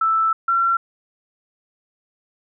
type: tone pair in turn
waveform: sine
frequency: 1321 / 1360.5 Hz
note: E6 / F6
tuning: +3 / -46 cents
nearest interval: minor second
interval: 51 cents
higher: second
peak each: -15 dBFS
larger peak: neither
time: 0.01-0.33 / 0.48-0.77 s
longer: first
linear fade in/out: 5 ms
effects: none